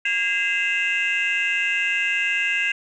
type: tone cluster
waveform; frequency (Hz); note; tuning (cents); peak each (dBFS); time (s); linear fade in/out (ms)
sine; 1630 / 2064 / 2586 / 2765; G#6 / C7 / E7 / F7; -33 / -24 / -34 / -18; -24; 0.05-2.72; 5
effects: tanh soft clip ceiling -14 dBFS